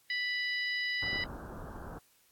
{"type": "harmonic tone", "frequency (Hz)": 987.8, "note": "B5", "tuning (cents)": 0, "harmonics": [2, 3, 4, 5], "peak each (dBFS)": [-32, -41, -42, -41], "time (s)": [0.1, 1.24], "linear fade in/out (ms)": 2}
{"type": "low-pass noise", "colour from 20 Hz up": "pink", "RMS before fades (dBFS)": -44, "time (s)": [1.02, 1.99], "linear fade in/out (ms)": 5, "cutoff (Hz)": 1600, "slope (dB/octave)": 96}
{"type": "clicks", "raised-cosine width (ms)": 2, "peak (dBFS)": -29, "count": 2, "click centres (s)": [1.131, 1.158]}
{"effects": ["white hiss -67 dBFS RMS until 2.31 s", "AAC 64 kbps"]}